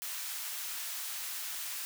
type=high-pass noise; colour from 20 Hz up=white; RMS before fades=-39 dBFS; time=0.02-1.85 s; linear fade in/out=0 ms; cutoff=1100 Hz; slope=12 dB/octave; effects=none